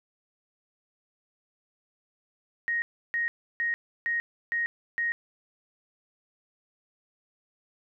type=tone bursts; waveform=sine; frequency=1872 Hz; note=A#6; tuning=7 cents sharp; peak=-25 dBFS; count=6; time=2.68-5.12 s; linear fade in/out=0 ms; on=140 ms; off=320 ms; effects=none